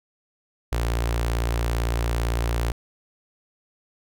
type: tone with notch filter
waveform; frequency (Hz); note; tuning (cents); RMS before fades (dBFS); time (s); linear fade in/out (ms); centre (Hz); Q
sawtooth; 57.8; A#1; -14; -24; 0.72-2.72; 5; 200; 1.2
effects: none